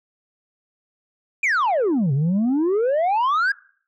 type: exponential two-way sweep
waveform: sine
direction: down then up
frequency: 2482 to 130.81 to 1667 Hz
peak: -14 dBFS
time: 1.43-3.52 s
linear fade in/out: 5 ms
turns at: 2.13 s
effects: noise-tail reverb RT60 0.5 s tail -23 dB re dry + tanh soft clip ceiling -16 dBFS